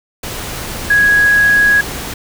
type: tone in noise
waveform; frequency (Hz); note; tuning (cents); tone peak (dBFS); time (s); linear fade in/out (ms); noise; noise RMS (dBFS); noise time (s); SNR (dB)
sine; 1661.2; G#6; 0; -7; 0.9-1.81; 5; pink; -24; 0.23-2.14; +14
effects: none